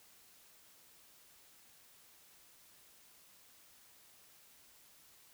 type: silence
effects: white hiss -63 dBFS RMS until 5.33 s